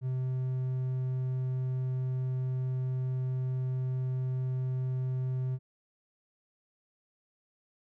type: tone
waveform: triangle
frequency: 128.9 Hz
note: C3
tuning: 26 cents flat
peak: -27 dBFS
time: 0.01-5.59 s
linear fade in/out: 50 ms
effects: none